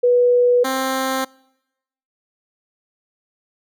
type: tone pair in turn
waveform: sine / 10% pulse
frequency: 489.5 / 263.7 Hz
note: B4 / C4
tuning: -15 / +14 cents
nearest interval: major seventh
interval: 1071 cents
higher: first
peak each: -11 / -11 dBFS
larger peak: neither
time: 0.03-0.64 / 0.64-1.25 s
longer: neither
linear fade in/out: 10 ms
effects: noise-tail reverb RT60 0.9 s tail -26 dB re dry